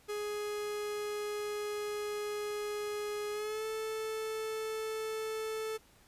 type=tone with pitch glide; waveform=45% pulse; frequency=416.8 to 438.5 Hz; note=G#4 to A4; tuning=+6 to -6 cents; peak=-35 dBFS; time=0.08-5.78 s; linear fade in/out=20 ms; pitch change=+88 cents; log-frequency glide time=3.32-3.65 s; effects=pink hiss -63 dBFS RMS until 6.07 s + resampled to 32000 Hz